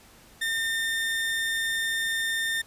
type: tone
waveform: 30% pulse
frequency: 1811 Hz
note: A6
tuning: 49 cents sharp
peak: -23 dBFS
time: 0.41-2.62 s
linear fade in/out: 10 ms
effects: pink hiss -53 dBFS RMS until 2.66 s + resampled to 32000 Hz